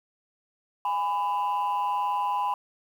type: tone pair together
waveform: sine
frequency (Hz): 821.9 / 1000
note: G#5 / B5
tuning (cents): -18 / +21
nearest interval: minor third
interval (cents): 339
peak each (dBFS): -26 / -24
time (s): 0.85-2.54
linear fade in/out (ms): 2
effects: tanh soft clip ceiling -21 dBFS + 9-bit